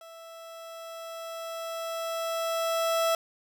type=tone with level ramp; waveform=30% pulse; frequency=660 Hz; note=E5; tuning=2 cents sharp; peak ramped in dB=-43 to -20 dBFS; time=0.01-3.15 s; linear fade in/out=2 ms; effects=none